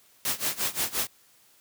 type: noise with tremolo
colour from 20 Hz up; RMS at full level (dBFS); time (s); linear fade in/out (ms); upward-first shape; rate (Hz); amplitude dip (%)
white; -26; 0.25-1.07; 0; sine; 5.7; 90
effects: white hiss -60 dBFS RMS until 1.6 s + high-pass 60 Hz 12 dB/octave